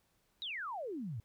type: exponential sweep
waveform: sine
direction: down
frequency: 3951 to 100 Hz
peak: -38 dBFS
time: 0.42-1.2 s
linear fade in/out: 0 ms
effects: pink hiss -75 dBFS RMS until 1.24 s